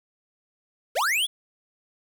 square linear sweep, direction up, 396.2 to 3520 Hz, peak -22 dBFS, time 0.95-1.27 s, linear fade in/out 20 ms, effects 8-bit

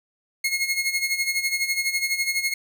sawtooth tone with tremolo, 2161 Hz, C#7, 45 cents flat, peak -16 dBFS, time 0.44-2.54 s, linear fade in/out 5 ms, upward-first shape sine, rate 12 Hz, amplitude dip 70%, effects none

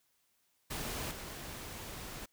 pink noise with level steps, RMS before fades -39 / -45 dBFS, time 0.7-2.26 s, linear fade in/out 10 ms, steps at 1.11 s, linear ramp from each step 2 ms, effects white hiss -75 dBFS RMS until 2.32 s

